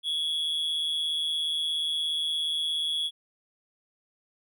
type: tone with amplitude modulation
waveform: triangle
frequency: 3362 Hz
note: G#7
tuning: 20 cents sharp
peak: -22 dBFS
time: 0.03-3.11 s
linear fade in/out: 50 ms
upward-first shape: sine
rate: 157 Hz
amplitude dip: 60%
effects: none